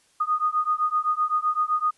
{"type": "beating tone pair", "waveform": "sine", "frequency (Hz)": [1232, 1239.8], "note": ["D#6", "D#6"], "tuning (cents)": [-17, -7], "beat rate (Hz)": 7.8, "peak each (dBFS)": -24, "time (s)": [0.2, 1.91], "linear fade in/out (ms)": 10, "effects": ["white hiss -62 dBFS RMS until 1.97 s", "resampled to 24000 Hz"]}